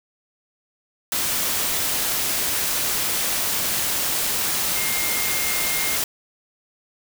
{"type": "tone in noise", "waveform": "sine", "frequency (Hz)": 2123, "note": "C7", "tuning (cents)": 25, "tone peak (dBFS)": -29, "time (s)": [4.76, 5.96], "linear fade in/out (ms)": 2, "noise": "white", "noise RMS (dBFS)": -23, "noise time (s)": [1.12, 6.04], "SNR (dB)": -9, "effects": []}